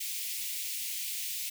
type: high-pass noise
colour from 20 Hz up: white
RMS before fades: -36 dBFS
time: 0-1.5 s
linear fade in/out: 10 ms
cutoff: 2100 Hz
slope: 48 dB/octave
effects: none